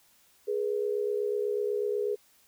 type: tone pair together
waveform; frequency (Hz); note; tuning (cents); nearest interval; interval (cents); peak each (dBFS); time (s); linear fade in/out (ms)
sine; 415.9 / 484; G#4 / B4; +2 / -35; minor third; 263; -28 / -32; 0.47-2.16; 20
effects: white hiss -63 dBFS RMS until 2.47 s